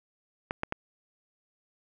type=clicks; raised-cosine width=0.5 ms; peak=-15 / -14 / -15 dBFS; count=3; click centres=0.509 / 0.634 / 0.724 s; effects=none